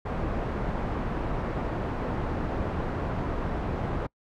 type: low-pass noise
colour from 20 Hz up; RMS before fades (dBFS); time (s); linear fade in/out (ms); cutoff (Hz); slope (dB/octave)
pink; -30; 0.05-4.07; 10; 1100; 12
effects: noise-tail reverb RT60 0.1 s tail -26 dB re dry

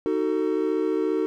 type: chord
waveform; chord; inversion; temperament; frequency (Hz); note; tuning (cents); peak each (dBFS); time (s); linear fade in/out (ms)
triangle; D# diminished; none; just; 311.1 / 373.4 / 448; D#4 / F#4 / A4; 0 / +16 / +31; -24; 0.06-1.26; 0
effects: none

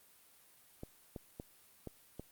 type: clicks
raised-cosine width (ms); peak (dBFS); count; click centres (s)
2; -30; 5; 0.834 / 1.162 / 1.399 / 1.873 / 2.196
effects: white hiss -64 dBFS RMS until 2.31 s + Opus 32 kbps

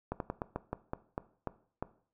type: slowing click train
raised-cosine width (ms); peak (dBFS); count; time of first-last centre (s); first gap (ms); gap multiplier
1; -20; 10; 0.12-1.826; 82; 1.2
effects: noise-tail reverb RT60 0.5 s tail -17 dB re dry

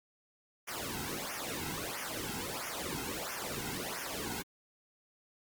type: noise with flanger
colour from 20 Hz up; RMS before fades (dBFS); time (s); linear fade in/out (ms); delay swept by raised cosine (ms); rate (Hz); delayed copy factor
pink; -39; 0.67-4.43; 20; 0.24 to 1.74; 1.5; -0.95
effects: Opus 48 kbps

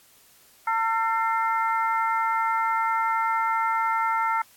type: harmonic tone with a mistuned harmonic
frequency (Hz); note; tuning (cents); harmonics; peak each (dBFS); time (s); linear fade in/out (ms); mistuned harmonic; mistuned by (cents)
451.3; A4; +44; 2 / 3 / 4 / 5; -24 / -25 / -36 / -33; 0.67-4.42; 5; 5; -120
effects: white hiss -56 dBFS RMS until 4.56 s + AAC 64 kbps

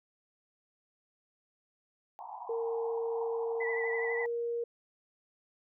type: band-pass noise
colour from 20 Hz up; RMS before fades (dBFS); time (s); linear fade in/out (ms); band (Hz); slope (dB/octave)
white; -44; 2.19-4.26; 0; 720 to 1000; 96
type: tone with pitch glide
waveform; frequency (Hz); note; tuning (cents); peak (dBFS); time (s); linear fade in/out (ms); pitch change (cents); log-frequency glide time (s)
sine; 460 to 470.2; A#4 to A#4; -23 to +15; -31; 2.49-4.64; 5; +38; 3.98-4.26
type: tone with vibrato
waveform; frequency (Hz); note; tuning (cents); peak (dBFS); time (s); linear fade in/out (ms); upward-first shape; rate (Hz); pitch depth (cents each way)
sine; 1981; B6; +5; -34; 3.6-4.26; 10; triangle; 12; 51
effects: none

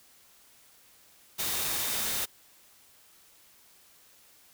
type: tone in noise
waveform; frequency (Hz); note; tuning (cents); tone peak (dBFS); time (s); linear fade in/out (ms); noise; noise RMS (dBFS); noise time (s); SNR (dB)
sine; 3664; A#7; -31; -42; 1.38-2.26; 20; white; -31; 1.38-2.26; -14
effects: white hiss -59 dBFS RMS until 4.53 s

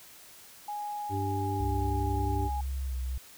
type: tone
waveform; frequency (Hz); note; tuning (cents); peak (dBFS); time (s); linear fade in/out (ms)
sine; 830; G#5; -1; -33; 0.68-2.61; 5
type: harmonic tone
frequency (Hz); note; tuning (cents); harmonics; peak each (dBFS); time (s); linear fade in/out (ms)
98; G2; 0; 1 / 3 / 4; -31 / -36 / -37; 1.09-2.5; 50
type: tone with pitch glide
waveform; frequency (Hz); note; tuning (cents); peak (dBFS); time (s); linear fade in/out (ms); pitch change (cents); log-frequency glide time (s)
sine; 66.8 to 63.82; C2 to C2; +36 to -43; -30; 1.6-3.18; 5; -79; 2.83-2.93
effects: white hiss -52 dBFS RMS until 3.37 s

